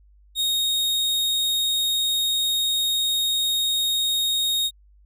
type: tone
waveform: 40% pulse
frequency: 3729 Hz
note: A#7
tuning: in tune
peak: -19 dBFS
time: 0.35-4.71 s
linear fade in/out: 50 ms
effects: added 50 Hz sine -51 dBFS peak until 5.05 s